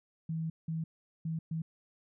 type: tone bursts at uneven times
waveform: sine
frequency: 161.7 Hz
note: E3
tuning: 33 cents flat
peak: -32 dBFS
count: 4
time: 0.29-0.5 / 0.68-0.84 / 1.25-1.39 / 1.51-1.62 s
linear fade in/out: 5 ms
effects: none